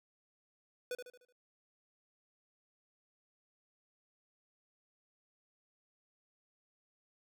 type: tone with echo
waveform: square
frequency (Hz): 495.4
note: B4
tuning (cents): +5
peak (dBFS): -37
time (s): 0.91-0.95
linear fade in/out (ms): 2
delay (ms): 75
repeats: 5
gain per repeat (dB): -7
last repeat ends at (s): 1.325
effects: none